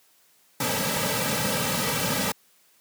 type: noise with comb filter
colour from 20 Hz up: pink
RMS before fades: -25 dBFS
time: 0.6-2.32 s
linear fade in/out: 5 ms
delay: 2.8 ms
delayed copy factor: -1
effects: white hiss -61 dBFS RMS until 2.8 s + high-pass 150 Hz 12 dB/octave